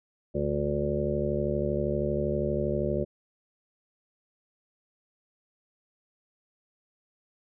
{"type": "harmonic tone with a mistuned harmonic", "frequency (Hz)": 72.6, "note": "D2", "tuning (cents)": -19, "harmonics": [1, 2, 3, 5, 6, 7, 8], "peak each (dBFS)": [-35, -33, -33, -31, -36, -35, -32], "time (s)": [0.34, 3.05], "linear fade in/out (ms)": 20, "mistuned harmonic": 1, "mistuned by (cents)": -18, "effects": []}